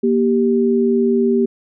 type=tone pair together; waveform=sine; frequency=236.3 / 392 Hz; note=A#3 / G4; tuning=+24 / 0 cents; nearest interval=major sixth; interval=876 cents; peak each=-15 dBFS; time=0.03-1.46 s; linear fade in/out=10 ms; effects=none